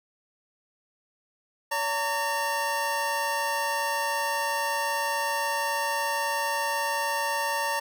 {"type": "tone pair together", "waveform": "25% pulse", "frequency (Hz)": [569, 912.7], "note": ["C#5", "A#5"], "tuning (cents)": [45, -37], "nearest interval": "minor sixth", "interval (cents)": 818, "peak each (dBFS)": [-28, -23], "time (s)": [1.71, 7.8], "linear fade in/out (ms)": 10, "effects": []}